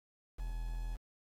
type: tone with quantisation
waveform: triangle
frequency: 41.42 Hz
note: E1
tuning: 9 cents sharp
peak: -34 dBFS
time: 0.38-0.97 s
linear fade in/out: 20 ms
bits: 9
effects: AAC 48 kbps